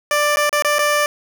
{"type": "tone with dropouts", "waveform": "15% pulse", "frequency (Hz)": 590, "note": "D5", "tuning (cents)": 8, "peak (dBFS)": -8, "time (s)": [0.11, 1.06], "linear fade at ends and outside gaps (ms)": 1, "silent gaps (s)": [[0.36, 0.37], [0.494, 0.528], [0.623, 0.647], [0.785, 0.791]], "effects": []}